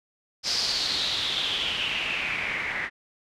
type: noise with low-pass filter sweep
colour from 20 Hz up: white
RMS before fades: -28 dBFS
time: 0.43-2.9 s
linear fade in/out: 50 ms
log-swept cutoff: 5100 to 1900 Hz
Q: 6
effects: none